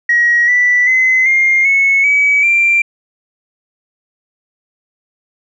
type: tone with pitch steps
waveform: sine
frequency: 1900 / 1970.4 / 2043 / 2119 / 2198 / 2279 / 2364 Hz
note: A#6 / B6 / C7 / C7 / C#7 / C#7 / D7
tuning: +33 / -5 / -42 / +21 / -15 / +47 / +11 cents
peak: -7 dBFS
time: 0.09-2.82 s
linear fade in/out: 5 ms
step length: 390 ms
effects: tanh soft clip ceiling -3 dBFS